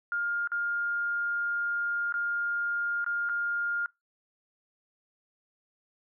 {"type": "tone with dropouts", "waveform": "sine", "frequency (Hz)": 1410, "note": "F6", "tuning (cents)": 16, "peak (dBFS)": -27, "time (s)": [0.12, 3.86], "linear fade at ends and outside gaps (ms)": 1, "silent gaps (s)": [[0.474, 0.518], [2.124, 2.14], [3.044, 3.063], [3.29, 3.295]], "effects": ["noise-tail reverb RT60 0.2 s tail -23 dB re dry"]}